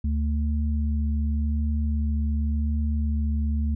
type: tone pair together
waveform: sine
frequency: 73.7 / 222 Hz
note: D2 / A3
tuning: +7 / +16 cents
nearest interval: octave + perfect fifth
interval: 1909 cents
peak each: -22 / -30 dBFS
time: 0.04-3.75 s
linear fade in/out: 5 ms
effects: none